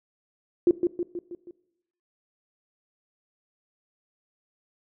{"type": "tone with echo", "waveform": "sine", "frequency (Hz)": 349.2, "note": "F4", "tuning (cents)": 0, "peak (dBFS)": -14, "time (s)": [0.67, 0.71], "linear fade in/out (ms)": 2, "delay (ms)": 160, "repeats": 5, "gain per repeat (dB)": -5, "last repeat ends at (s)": 1.51, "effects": ["noise-tail reverb RT60 0.8 s tail -18 dB re dry"]}